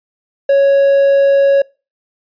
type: tone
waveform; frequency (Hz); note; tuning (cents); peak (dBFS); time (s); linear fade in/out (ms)
triangle; 554.4; C#5; 0; -5; 0.49-1.62; 5
effects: noise-tail reverb RT60 0.3 s tail -24 dB re dry + resampled to 11025 Hz